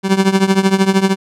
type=tone with tremolo; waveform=30% pulse; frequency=192.8 Hz; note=G3; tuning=28 cents flat; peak=-4 dBFS; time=0.03-1.16 s; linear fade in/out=50 ms; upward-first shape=triangle; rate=13 Hz; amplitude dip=90%; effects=low-pass 9000 Hz 12 dB/octave

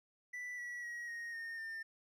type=tone with pitch steps; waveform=triangle; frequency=1975.5 / 1939.3 / 1903.8 / 1868.9 / 1834.7 / 1801.1 Hz; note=B6 / B6 / A#6 / A#6 / A#6 / A6; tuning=0 / -32 / +36 / +4 / -28 / +40 cents; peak=-40 dBFS; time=0.33-1.83 s; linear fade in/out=10 ms; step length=250 ms; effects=none

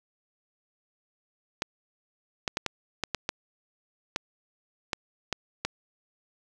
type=clicks; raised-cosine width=0.2 ms; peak=-10 dBFS; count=11; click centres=1.621 / 2.478 / 2.571 / 2.663 / 3.037 / 3.147 / 3.291 / 4.161 / 4.932 / 5.327 / 5.65 s; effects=none

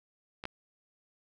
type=clicks; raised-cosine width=0.3 ms; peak=-24 / -20 dBFS; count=2; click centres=0.439 / 0.454 s; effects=none

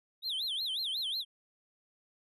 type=tone with vibrato; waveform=triangle; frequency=3586 Hz; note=A7; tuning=32 cents sharp; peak=-31 dBFS; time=0.22-1.25 s; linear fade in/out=50 ms; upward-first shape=sine; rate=5.5 Hz; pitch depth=280 cents each way; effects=resampled to 32000 Hz

